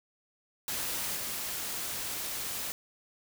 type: noise with level steps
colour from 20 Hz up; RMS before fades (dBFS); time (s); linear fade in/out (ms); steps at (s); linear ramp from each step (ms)
white; -34 / -36; 0.68-2.72; 0; 1.16; 10
effects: none